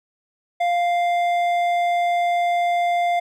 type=tone with hard clipping; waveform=sine; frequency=698.5 Hz; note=F5; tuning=in tune; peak=-19 dBFS; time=0.6-3.2 s; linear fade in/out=10 ms; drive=8 dB; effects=none